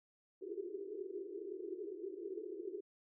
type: band-pass noise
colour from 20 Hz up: white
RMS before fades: -45 dBFS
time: 0.41-2.81 s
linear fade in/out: 10 ms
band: 340 to 420 Hz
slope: 96 dB/octave
effects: none